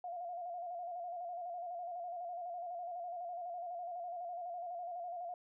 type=tone with vibrato; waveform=sine; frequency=701 Hz; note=F5; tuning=6 cents sharp; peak=-40 dBFS; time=0.04-5.34 s; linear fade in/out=2 ms; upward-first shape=square; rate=12 Hz; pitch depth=47 cents each way; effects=none